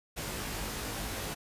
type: noise with comb filter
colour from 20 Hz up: pink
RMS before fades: -37 dBFS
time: 0.16-1.35 s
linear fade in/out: 20 ms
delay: 19 ms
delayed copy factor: +0.8
effects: resampled to 32000 Hz